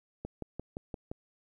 click train, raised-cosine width 2 ms, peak -24 dBFS, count 6, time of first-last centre 0.25-1.115 s, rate 5.78 Hz, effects 11-bit

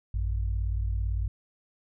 sine tone pair together, 55.54 / 93.4 Hz, A1 / F#2, +17 / +17 cents, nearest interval major sixth, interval 900 cents, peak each -26 / -31 dBFS, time 0.14-1.28 s, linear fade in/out 5 ms, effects tanh soft clip ceiling -18 dBFS

